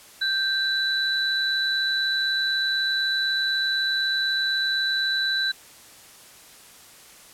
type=tone pair together; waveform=sine; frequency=1568 / 3972 Hz; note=G6 / B7; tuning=0 / +9 cents; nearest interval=octave + major third; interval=1609 cents; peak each=-24 dBFS; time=0.21-5.52 s; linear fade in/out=10 ms; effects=white hiss -48 dBFS RMS until 7.33 s + low-pass 12000 Hz 12 dB/octave